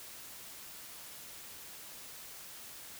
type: silence
effects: white hiss -49 dBFS RMS until 2.99 s